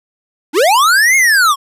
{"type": "linear two-way sweep", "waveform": "square", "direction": "up then down", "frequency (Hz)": [261.6, 2180, 1060], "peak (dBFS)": -8, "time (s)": [0.53, 1.56], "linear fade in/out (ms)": 50, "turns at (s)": 1.16, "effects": ["resampled to 32000 Hz"]}